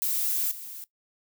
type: noise with level steps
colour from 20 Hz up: violet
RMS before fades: -27 / -40 dBFS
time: 0.02-0.84 s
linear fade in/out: 0 ms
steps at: 0.51 s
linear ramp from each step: 5 ms
effects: noise-tail reverb RT60 0.1 s tail -18 dB re dry

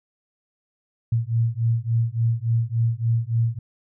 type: beating tone pair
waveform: sine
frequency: 113.7 / 117.2 Hz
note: A#2 / A#2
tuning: -43 / +10 cents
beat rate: 3.5 Hz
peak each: -22 dBFS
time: 1.12-3.59 s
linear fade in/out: 5 ms
effects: none

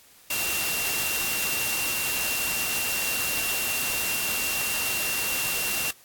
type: tone in noise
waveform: sine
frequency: 2747 Hz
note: F7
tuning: 29 cents flat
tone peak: -29 dBFS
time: 0.3-5.91 s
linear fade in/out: 5 ms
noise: white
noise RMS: -28 dBFS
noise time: 0.3-5.91 s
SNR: -4 dB
effects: white hiss -54 dBFS RMS until 6.04 s + AAC 64 kbps

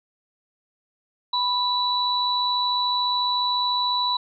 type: tone pair together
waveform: sine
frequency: 987.8 / 3947 Hz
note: B5 / B7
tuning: 0 / -2 cents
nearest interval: 2 octaves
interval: 2398 cents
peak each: -23 dBFS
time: 1.33-4.17 s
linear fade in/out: 5 ms
effects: none

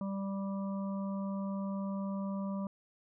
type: harmonic tone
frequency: 196 Hz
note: G3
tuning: in tune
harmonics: 1 / 3 / 5 / 6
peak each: -34 / -44 / -48 / -50 dBFS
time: 0.01-2.67 s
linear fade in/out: 2 ms
effects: none

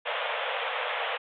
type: band-pass noise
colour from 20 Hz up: pink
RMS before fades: -31 dBFS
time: 0.05-1.18 s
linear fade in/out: 20 ms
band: 470 to 3500 Hz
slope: 96 dB/octave
effects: none

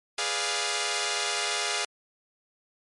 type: chord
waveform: 5% pulse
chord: G# diminished seventh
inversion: none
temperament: equal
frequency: 415.3 / 493.9 / 587.3 / 698.5 Hz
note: G#4 / B4 / D5 / F5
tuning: 0 / 0 / 0 / 0 cents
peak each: -20 / -23 / -23 / -19 dBFS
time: 0.18-1.85 s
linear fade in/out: 5 ms
effects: MP3 48 kbps

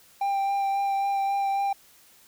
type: tone with vibrato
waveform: triangle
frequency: 791 Hz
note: G5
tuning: 15 cents sharp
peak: -21 dBFS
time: 0.21-1.73 s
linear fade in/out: 5 ms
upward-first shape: sine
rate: 3.7 Hz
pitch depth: 13 cents each way
effects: white hiss -56 dBFS RMS until 2.27 s

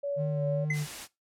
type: tone with tremolo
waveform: sine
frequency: 567 Hz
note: C#5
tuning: 39 cents sharp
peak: -28 dBFS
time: 0.03-0.65 s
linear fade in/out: 10 ms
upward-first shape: sine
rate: 2.6 Hz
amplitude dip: 50%
type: tone with vibrato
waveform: triangle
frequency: 150 Hz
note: D3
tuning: 37 cents sharp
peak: -26 dBFS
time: 0.16-0.87 s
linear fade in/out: 50 ms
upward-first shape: sine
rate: 2.5 Hz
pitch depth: 24 cents each way
type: tone with exponential decay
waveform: triangle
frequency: 2044 Hz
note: C7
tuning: 41 cents flat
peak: -24 dBFS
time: 0.7-0.9 s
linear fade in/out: 5 ms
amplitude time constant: 42 ms
type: noise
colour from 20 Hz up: white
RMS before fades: -40 dBFS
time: 0.72-1.08 s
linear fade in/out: 50 ms
effects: noise-tail reverb RT60 0.2 s tail -19 dB re dry + low-pass 10000 Hz 12 dB/octave

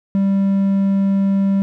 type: tone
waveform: triangle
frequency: 196 Hz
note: G3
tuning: in tune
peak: -11 dBFS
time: 0.15-1.62 s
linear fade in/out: 0 ms
effects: none

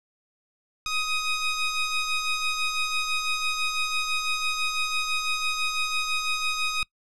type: ring-modulated tone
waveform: 20% pulse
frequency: 1253 Hz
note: D#6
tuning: 12 cents sharp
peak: -16 dBFS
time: 0.86-6.83 s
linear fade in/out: 2 ms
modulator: 1250 Hz
effects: noise-tail reverb RT60 0.1 s tail -24 dB re dry + low-pass 8000 Hz 12 dB/octave

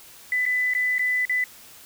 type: tone with dropouts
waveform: sine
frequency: 1998 Hz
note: B6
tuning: 20 cents sharp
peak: -20 dBFS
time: 0.32-1.44 s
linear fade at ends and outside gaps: 2 ms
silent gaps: 0.455-0.462 / 0.737-0.749 / 0.983-0.993 / 1.253-1.295 s
effects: white hiss -47 dBFS RMS until 1.85 s

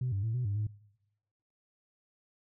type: tone with pitch steps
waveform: sine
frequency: 126.4 / 98.4 / 112.2 / 124.6 / 100.9 / 106.3 Hz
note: B2 / G2 / A2 / B2 / G#2 / G#2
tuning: +41 / +7 / +34 / +16 / -49 / +41 cents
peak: -28 dBFS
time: 0.01-0.67 s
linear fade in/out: 5 ms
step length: 110 ms
effects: noise-tail reverb RT60 1.0 s tail -24 dB re dry + tanh soft clip ceiling -26 dBFS

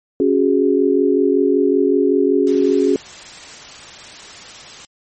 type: chord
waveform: sine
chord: C# suspended fourth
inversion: none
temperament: equal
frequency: 277.2 / 370 / 415.3 Hz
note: C#4 / F#4 / G#4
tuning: 0 / 0 / 0 cents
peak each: -16 dBFS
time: 0.2-2.96 s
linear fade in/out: 2 ms
type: noise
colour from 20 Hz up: white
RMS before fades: -36 dBFS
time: 2.47-4.85 s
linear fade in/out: 0 ms
effects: MP3 32 kbps

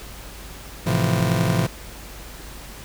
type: chord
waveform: 40% pulse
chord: F major seventh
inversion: first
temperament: just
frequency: 109.13 / 130.96 / 163.7 / 174.61 Hz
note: A2 / C3 / E3 / F3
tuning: -14 / +2 / -12 / 0 cents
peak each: -23 dBFS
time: 0.86-1.67 s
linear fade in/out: 10 ms
effects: added 50 Hz sine -40 dBFS peak until 2.84 s + pink hiss -40 dBFS RMS until 2.84 s

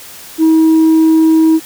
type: tone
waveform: sine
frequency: 320 Hz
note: D#4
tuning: 49 cents sharp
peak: -3 dBFS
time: 0.38-1.6 s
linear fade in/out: 50 ms
effects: tanh soft clip ceiling -4 dBFS + white hiss -33 dBFS RMS until 1.65 s

